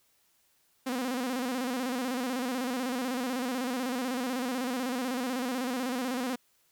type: tone with vibrato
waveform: sawtooth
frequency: 252.6 Hz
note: B3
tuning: 39 cents sharp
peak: -26 dBFS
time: 0.86-6.36 s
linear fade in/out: 10 ms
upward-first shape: square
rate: 16 Hz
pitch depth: 74 cents each way
effects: white hiss -69 dBFS RMS until 6.71 s